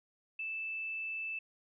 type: tone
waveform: sine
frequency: 2637 Hz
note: E7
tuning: in tune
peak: -36 dBFS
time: 0.39-1.39 s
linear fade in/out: 5 ms
effects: none